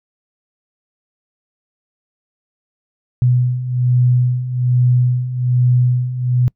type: beating tone pair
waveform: sine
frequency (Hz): 123.47 / 124.67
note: B2 / B2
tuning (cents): 0 / +17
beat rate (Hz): 1.2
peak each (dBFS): -18 / -13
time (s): 3.22-6.48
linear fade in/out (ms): 0
effects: noise-tail reverb RT60 0.1 s tail -26 dB re dry